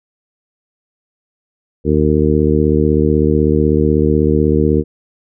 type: harmonic tone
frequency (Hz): 76.1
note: D#2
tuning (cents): -38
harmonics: 1 / 2 / 3 / 4 / 5 / 6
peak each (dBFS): -17 / -17 / -17 / -17 / -17 / -17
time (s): 1.84-4.84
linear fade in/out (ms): 50
effects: none